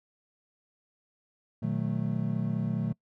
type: chord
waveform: triangle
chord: B dominant seventh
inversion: none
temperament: equal with one note detuned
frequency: 120.79 / 155.56 / 185 / 220 Hz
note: B2 / D#3 / F#3 / A3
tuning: -38 / 0 / 0 / 0 cents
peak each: -31 dBFS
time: 1.62-2.93 s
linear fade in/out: 10 ms
effects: noise-tail reverb RT60 0.1 s tail -24 dB re dry